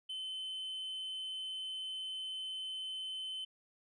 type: tone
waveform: sine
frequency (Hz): 3058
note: G7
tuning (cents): -44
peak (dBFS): -36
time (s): 0.09-3.45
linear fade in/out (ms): 10
effects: tanh soft clip ceiling -38 dBFS